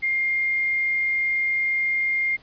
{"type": "tone with quantisation", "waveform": "sine", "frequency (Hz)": 2117, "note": "C7", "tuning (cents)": 20, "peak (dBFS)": -20, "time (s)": [0.02, 2.37], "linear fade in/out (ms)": 20, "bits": 8, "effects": ["pink hiss -53 dBFS RMS until 2.42 s", "resampled to 11025 Hz"]}